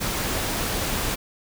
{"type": "noise", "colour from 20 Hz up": "pink", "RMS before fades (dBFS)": -26, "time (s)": [0, 1.16], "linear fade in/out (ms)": 20, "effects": []}